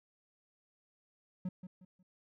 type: tone with echo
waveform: triangle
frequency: 183 Hz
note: F#3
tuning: 19 cents flat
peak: -32 dBFS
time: 1.45-1.49 s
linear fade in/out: 5 ms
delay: 180 ms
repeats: 3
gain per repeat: -10 dB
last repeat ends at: 2.03 s
effects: none